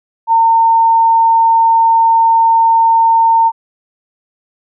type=tone; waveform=sine; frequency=910 Hz; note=A#5; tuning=42 cents flat; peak=-6 dBFS; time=0.27-3.52 s; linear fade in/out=50 ms; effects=none